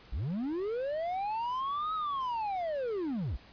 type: linear two-way sweep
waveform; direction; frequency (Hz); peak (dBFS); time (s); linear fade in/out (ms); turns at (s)
triangle; up then down; 42.76 to 1287 to 42.76; -29; 0.12-3.37; 10; 1.94
effects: pink hiss -56 dBFS RMS until 3.52 s + resampled to 11025 Hz